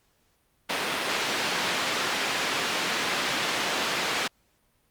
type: band-pass noise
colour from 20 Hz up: white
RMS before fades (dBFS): -28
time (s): 0.69-4.28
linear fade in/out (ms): 10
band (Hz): 190 to 3300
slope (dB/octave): 12
effects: pink hiss -68 dBFS RMS until 4.9 s + Opus 48 kbps